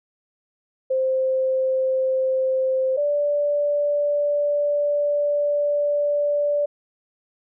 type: tone pair in turn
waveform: sine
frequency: 523.3 / 582.7 Hz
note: C5 / D5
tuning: 0 / -14 cents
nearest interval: major second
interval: 186 cents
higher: second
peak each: -18 dBFS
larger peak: neither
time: 0.9-2.97 / 2.97-6.66 s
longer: second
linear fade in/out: 10 ms
effects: none